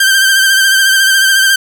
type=tone with vibrato; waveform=sawtooth; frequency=1568 Hz; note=G6; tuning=in tune; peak=-3 dBFS; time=0-1.56 s; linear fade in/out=5 ms; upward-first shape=sine; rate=14 Hz; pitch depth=35 cents each way; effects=none